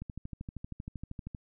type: click train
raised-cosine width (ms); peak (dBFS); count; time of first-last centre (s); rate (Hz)
5; -27; 18; 0.02-1.348; 12.8
effects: none